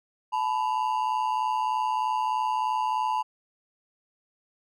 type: ring-modulated tone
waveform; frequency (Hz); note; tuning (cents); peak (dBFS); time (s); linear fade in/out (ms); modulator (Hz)
triangle; 932.3; A#5; 0; -19; 0.32-3.23; 20; 61.6
effects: none